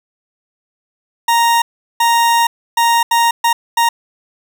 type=tone bursts at uneven times; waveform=40% pulse; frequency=932.3 Hz; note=A#5; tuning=in tune; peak=-9 dBFS; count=6; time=1.28-1.62 / 2-2.47 / 2.77-3.03 / 3.11-3.31 / 3.44-3.53 / 3.77-3.89 s; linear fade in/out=5 ms; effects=none

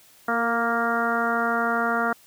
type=harmonic tone with a mistuned harmonic; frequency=233.1 Hz; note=A#3; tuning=in tune; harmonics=1 / 2 / 3 / 4 / 5 / 6 / 7 / 8; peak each=-29 / -30 / -27 / -33 / -29 / -25 / -37 / -36 dBFS; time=0.28-2.13 s; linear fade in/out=5 ms; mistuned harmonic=2; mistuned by=-17 cents; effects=white hiss -54 dBFS RMS until 2.26 s

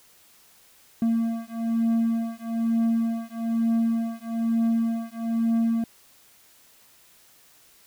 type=beating tone pair; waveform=triangle; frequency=228.1 / 229.2 Hz; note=A#3 / A#3; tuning=-37 / -29 cents; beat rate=1.1 Hz; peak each=-23 / -23 dBFS; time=1.02-5.84 s; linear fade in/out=2 ms; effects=white hiss -56 dBFS RMS until 7.86 s

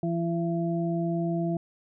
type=harmonic tone; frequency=168.6 Hz; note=E3; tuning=39 cents sharp; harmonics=1 / 2 / 4; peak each=-27 / -30 / -33 dBFS; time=0.03-1.57 s; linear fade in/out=2 ms; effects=none

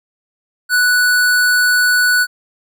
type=tone; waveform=square; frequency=1480 Hz; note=F#6; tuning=in tune; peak=-11 dBFS; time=0.69-2.27 s; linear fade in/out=50 ms; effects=none

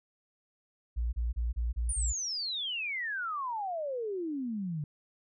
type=tone bursts; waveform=sine; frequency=58.6 Hz; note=A#1; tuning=10 cents sharp; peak=-28 dBFS; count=6; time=0.96-2.13 s; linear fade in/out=20 ms; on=170 ms; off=30 ms
type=exponential sweep; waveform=sine; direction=down; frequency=9680 to 142.6 Hz; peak=-32 dBFS; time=1.89-4.84 s; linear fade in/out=2 ms
effects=none

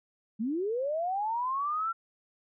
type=linear sweep; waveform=sine; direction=up; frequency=202.2 to 1370 Hz; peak=-28 dBFS; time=0.39-1.93 s; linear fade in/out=20 ms; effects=none

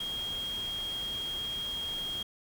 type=tone in noise; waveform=sine; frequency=3248 Hz; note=G#7; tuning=39 cents flat; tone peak=-33 dBFS; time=0-2.23 s; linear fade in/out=5 ms; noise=pink; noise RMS=-45 dBFS; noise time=0-2.23 s; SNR=+9 dB; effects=none

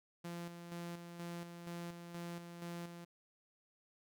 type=tone with tremolo; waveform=sawtooth; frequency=171.9 Hz; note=F3; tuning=27 cents flat; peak=-39 dBFS; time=0.24-3.05 s; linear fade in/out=10 ms; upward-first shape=square; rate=2.1 Hz; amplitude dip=50%; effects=none

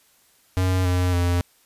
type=tone with pitch steps; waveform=square; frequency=92.5 / 90.13 / 87.81 Hz; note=F#2 / F#2 / F2; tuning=0 / -45 / +10 cents; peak=-19 dBFS; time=0.57-1.41 s; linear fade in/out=0 ms; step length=280 ms; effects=white hiss -59 dBFS RMS until 1.65 s + resampled to 32000 Hz

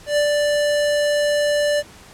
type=tone with ADSR envelope; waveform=square; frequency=587.3 Hz; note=D5; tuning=in tune; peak=-15 dBFS; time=0.06-1.83 s; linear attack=110 ms; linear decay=91 ms; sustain=-2 dB; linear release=42 ms; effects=pink hiss -44 dBFS RMS until 2.13 s + low-pass 10000 Hz 12 dB/octave

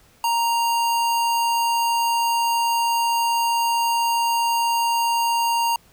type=tone; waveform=square; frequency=932.3 Hz; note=A#5; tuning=in tune; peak=-19 dBFS; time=0.24-5.76 s; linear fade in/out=2 ms; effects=pink hiss -55 dBFS RMS until 5.92 s

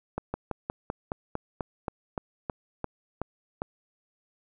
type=slowing click train; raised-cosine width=1 ms; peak=-16 dBFS; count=14; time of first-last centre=0.18-3.619 s; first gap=160 ms; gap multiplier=1.08; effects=none

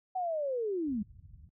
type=linear sweep; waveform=sine; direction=down; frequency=759 to 193.1 Hz; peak=-30 dBFS; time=0.15-1.03 s; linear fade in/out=10 ms
type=low-pass noise; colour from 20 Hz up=pink; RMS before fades=-49 dBFS; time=0.87-1.49 s; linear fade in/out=2 ms; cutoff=120 Hz; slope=24 dB/octave
effects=high-pass 60 Hz 12 dB/octave

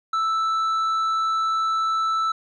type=tone with tanh clipping; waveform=sine; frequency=1318.5 Hz; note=E6; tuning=in tune; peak=-21 dBFS; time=0.13-2.32 s; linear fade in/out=5 ms; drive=6 dB; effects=none

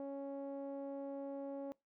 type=tone with low-pass filter; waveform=sawtooth; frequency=277.2 Hz; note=C#4; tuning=in tune; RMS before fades=-44 dBFS; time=0-1.72 s; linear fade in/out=0 ms; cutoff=630 Hz; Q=3; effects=noise-tail reverb RT60 0.2 s tail -22 dB re dry

